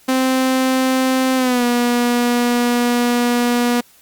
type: tone with pitch glide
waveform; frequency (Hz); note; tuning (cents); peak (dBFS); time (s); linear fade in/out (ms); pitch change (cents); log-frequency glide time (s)
sawtooth; 260.3 to 241.5; C4 to B3; -9 to -39; -10; 0.08-3.81; 10; -130; 1.36-1.64
effects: white hiss -50 dBFS RMS until 4.01 s + Opus 48 kbps